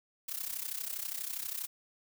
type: noise with amplitude modulation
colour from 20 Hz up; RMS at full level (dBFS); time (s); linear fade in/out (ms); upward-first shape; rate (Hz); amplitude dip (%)
blue; -35; 0.28-1.67; 10; sine; 32.4; 80
effects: none